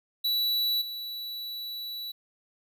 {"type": "tone with level steps", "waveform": "square", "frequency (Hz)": 3940, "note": "B7", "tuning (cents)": -5, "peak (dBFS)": [-25, -35], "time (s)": [0.24, 2.12], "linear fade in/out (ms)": 10, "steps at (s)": 0.81, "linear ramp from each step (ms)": 10, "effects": ["11-bit"]}